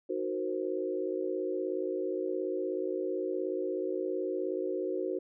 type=chord; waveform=sine; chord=C half-diminished seventh; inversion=first; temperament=equal; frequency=311.1 / 370 / 466.2 / 523.3 Hz; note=Eb4 / Gb4 / Bb4 / C5; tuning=0 / 0 / 0 / 0 cents; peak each=-38 / -33 / -38 / -37 dBFS; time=0.09-5.19 s; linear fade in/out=10 ms; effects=none